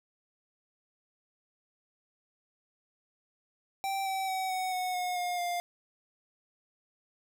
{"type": "tone with pitch steps", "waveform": "square", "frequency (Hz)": [780, 768.4, 756.9, 745.6, 734.5, 723.6, 712.8, 702.2], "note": ["G5", "G5", "F#5", "F#5", "F#5", "F#5", "F5", "F5"], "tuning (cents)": [-9, -35, 39, 13, -13, -39, 35, 9], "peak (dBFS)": -31, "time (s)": [3.84, 5.6], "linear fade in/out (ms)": 0, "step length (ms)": 220, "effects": []}